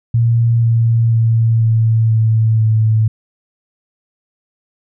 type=tone with pitch steps; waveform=sine; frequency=116.54 / 115.2 / 113.88 / 112.57 / 111.28 / 110 Hz; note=A#2 / A#2 / A#2 / A2 / A2 / A2; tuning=0 / -20 / -40 / +40 / +20 / 0 cents; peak=-9 dBFS; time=0.14-3.08 s; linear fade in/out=5 ms; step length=490 ms; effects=none

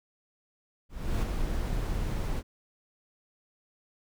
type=noise with ADSR envelope; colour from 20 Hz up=brown; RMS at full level=-26 dBFS; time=0.89-2.43 s; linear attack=340 ms; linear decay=6 ms; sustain=-4 dB; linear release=47 ms; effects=none

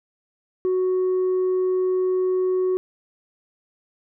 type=tone with tanh clipping; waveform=sine; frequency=370 Hz; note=F#4; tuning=in tune; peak=-19 dBFS; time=0.65-2.77 s; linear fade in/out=0 ms; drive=1 dB; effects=none

